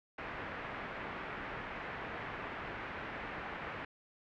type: low-pass noise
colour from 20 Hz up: white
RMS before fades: -43 dBFS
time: 0.18-3.85 s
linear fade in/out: 5 ms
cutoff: 2100 Hz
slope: 24 dB/octave
effects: none